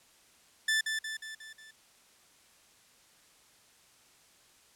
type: tone with echo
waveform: sawtooth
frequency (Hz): 1760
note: A6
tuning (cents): 0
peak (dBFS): -22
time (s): 0.68-0.81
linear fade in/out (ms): 5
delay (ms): 180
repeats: 5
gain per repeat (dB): -5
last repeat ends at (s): 1.71
effects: white hiss -62 dBFS RMS until 4.75 s + low-pass 10000 Hz 12 dB/octave